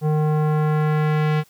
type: tone with low-pass filter sweep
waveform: square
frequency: 153 Hz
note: D#3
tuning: 29 cents flat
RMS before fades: -19 dBFS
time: 0.01-1.44 s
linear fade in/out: 50 ms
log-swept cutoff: 710 to 2800 Hz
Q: 1.1
effects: white hiss -56 dBFS RMS until 1.49 s